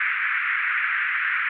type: band-pass noise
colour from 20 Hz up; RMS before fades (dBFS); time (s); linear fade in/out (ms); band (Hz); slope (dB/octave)
pink; -24; 0-1.49; 5; 1400 to 2300; 48
effects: none